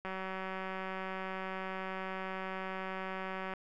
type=click train; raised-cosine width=0.5 ms; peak=-25 dBFS; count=660; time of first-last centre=0.05-3.537 s; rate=189 Hz; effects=none